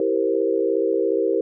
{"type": "chord", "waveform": "sine", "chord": "C dominant seventh", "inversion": "first", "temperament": "equal", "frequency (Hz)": [329.6, 392, 466.2, 523.3], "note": ["E4", "G4", "Bb4", "C5"], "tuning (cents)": [0, 0, 0, 0], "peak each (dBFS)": [-25, -22, -22, -26], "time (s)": [0, 1.41], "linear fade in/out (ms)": 2, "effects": []}